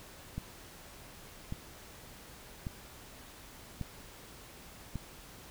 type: click train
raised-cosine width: 5 ms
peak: -24 dBFS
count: 5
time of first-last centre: 0.38-4.957 s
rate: 0.874 Hz
effects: pink hiss -52 dBFS RMS until 5.5 s